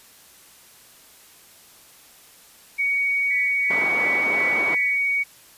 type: tone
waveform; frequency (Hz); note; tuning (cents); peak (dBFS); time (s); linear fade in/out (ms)
sine; 2244; C#7; +21; -19; 2.78-5.24; 20
type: tone with tremolo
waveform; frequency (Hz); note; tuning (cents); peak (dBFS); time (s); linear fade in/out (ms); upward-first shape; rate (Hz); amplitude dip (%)
sine; 1975.5; B6; 0; -25; 3.3-4.98; 10; sine; 2.8; 85
type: band-pass noise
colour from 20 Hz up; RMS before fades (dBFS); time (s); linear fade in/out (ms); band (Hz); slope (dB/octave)
white; -30; 3.7-4.75; 5; 250 to 1000; 12
effects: white hiss -50 dBFS RMS until 5.57 s + resampled to 32000 Hz